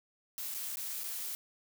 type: noise with dropouts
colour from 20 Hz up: blue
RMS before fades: -39 dBFS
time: 0.38-1.35 s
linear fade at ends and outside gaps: 0 ms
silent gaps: 0.542-0.547 / 0.757-0.771 / 1.035-1.04 s
effects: none